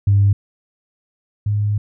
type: tone pair in turn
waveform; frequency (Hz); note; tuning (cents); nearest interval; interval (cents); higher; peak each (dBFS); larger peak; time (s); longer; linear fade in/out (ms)
sine; 100 / 103.94; G2 / G#2; +35 / +2; minor second; 67; second; -9 / -15; first; 0.07-0.33 / 1.46-1.78; second; 5
effects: tanh soft clip ceiling -5 dBFS